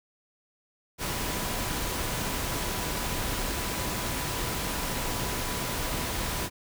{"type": "tone in noise", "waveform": "sine", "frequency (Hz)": 987.8, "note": "B5", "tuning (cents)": 0, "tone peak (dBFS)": -42, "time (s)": [0.98, 6.5], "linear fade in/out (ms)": 50, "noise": "pink", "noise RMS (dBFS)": -31, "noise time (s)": [0.98, 6.5], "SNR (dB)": -14, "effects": []}